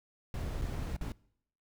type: noise with dropouts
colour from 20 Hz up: brown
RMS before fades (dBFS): -36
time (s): 0.34-1.12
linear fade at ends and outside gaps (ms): 1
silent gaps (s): 0.615-0.619 / 0.965-1.011
effects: noise-tail reverb RT60 0.7 s tail -23 dB re dry